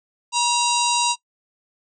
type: harmonic tone with a mistuned harmonic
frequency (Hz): 959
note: A#5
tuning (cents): +49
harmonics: 1 / 3 / 4 / 5 / 6 / 7 / 8 / 9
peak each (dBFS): -20 / -25 / -26 / -27 / -28 / -28 / -29 / -30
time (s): 0.32-1.16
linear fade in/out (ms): 50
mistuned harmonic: 3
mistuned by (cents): -65
effects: noise-tail reverb RT60 0.1 s tail -21 dB re dry